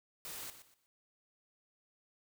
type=noise with echo; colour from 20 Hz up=white; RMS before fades=-45 dBFS; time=0.25-0.5 s; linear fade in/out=0 ms; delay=120 ms; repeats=3; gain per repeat=-11 dB; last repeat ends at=0.86 s; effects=none